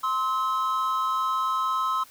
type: tone pair together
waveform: triangle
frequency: 1046.5 / 1288.6 Hz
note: C6 / E6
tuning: 0 / -40 cents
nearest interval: major third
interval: 360 cents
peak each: -24 dBFS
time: 0.03-2.04 s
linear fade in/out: 10 ms
effects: white hiss -52 dBFS RMS until 2.1 s